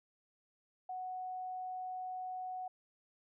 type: tone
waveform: sine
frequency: 740 Hz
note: F#5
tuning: in tune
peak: -39 dBFS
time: 0.89-2.68 s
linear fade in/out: 5 ms
effects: none